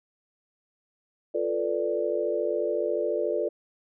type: chord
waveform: sine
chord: B half-diminished seventh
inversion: second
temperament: equal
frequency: 349.2 / 440 / 493.9 / 587.3 Hz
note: F4 / A4 / B4 / D5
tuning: 0 / 0 / 0 / 0 cents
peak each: -31 / -29 / -31 / -29 dBFS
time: 1.34-3.49 s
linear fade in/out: 10 ms
effects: none